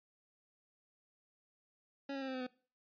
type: tone with pitch steps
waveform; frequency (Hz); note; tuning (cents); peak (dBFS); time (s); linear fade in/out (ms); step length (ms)
25% pulse; 277.2 / 272 / 266.8 / 261.8 / 256.9 / 252; C#4 / C#4 / C4 / C4 / C4 / B3; 0 / -33 / +34 / +1 / -32 / +35; -35; 2.09-2.468; 5; 63
effects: noise-tail reverb RT60 0.4 s tail -21 dB re dry + resampled to 11025 Hz